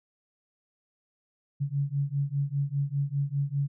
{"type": "beating tone pair", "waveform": "sine", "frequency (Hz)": [138.59, 143.59], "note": ["C#3", "D3"], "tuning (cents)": [0, -39], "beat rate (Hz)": 5, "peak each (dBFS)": -29, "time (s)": [1.6, 3.68], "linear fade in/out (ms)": 20, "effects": []}